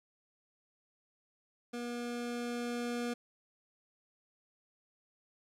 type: tone with level ramp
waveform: 25% pulse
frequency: 240 Hz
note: B3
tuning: 49 cents flat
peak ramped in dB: -34 to -30 dBFS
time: 1.73-3.14 s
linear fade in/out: 10 ms
effects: low-pass 10000 Hz 12 dB/octave + 12-bit